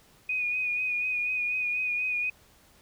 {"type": "tone with vibrato", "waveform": "sine", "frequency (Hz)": 2475, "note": "D#7", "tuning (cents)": -10, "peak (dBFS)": -26, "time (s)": [0.29, 2.3], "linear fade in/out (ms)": 5, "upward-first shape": "sine", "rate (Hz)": 4.1, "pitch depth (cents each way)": 30, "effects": ["pink hiss -59 dBFS RMS until 2.81 s"]}